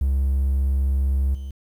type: tone with level steps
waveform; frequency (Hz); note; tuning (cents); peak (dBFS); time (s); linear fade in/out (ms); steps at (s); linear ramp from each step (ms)
triangle; 67.7; C#2; -40; -15 / -27; 0.01-1.51; 5; 1.34; 10
effects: tanh soft clip ceiling -11 dBFS + 9-bit